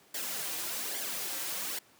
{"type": "noise with flanger", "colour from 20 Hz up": "white", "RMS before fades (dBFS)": -36, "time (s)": [0.14, 1.79], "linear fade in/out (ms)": 5, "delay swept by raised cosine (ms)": [0.76, 4.86], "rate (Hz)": 1.2, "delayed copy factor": -0.6, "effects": ["pink hiss -61 dBFS RMS until 1.99 s", "high-pass 200 Hz 12 dB/octave"]}